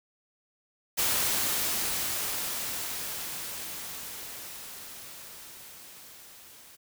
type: noise with level ramp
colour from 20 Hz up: white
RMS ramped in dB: -26 to -52 dBFS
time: 0.97-6.77 s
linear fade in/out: 20 ms
effects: none